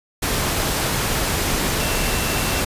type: tone in noise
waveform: sine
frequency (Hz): 2694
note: E7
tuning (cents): +37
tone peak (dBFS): -31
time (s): 1.8-2.61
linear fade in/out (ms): 10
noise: pink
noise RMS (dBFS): -21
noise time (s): 0.22-2.65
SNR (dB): -13
effects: resampled to 32000 Hz